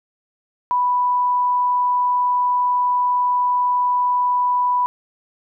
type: tone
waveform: sine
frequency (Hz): 987.8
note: B5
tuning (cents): 0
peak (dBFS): -15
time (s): 0.71-4.86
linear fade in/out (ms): 0
effects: none